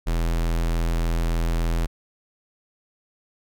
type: tone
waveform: square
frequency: 41.72 Hz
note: E1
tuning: 22 cents sharp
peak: -21 dBFS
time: 0.06-1.87 s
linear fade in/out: 20 ms
effects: none